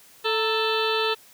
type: harmonic tone with a mistuned harmonic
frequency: 440 Hz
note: A4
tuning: in tune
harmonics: 1 / 2 / 3 / 4 / 6 / 7 / 8 / 9 / 10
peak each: -25 / -30 / -29 / -33 / -30 / -33 / -31 / -33 / -37 dBFS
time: 0.24-1.15 s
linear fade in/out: 20 ms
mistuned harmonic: 2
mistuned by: +73 cents
effects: white hiss -52 dBFS RMS until 1.33 s + high-pass 60 Hz 12 dB/octave